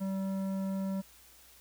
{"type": "tone with tanh clipping", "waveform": "sine", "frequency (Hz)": 192.7, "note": "G3", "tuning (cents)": -29, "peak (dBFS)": -33, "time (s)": [0, 1.02], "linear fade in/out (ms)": 20, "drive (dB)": 12, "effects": ["added 60 Hz sine -66 dBFS peak until 1.6 s", "white hiss -58 dBFS RMS until 1.6 s"]}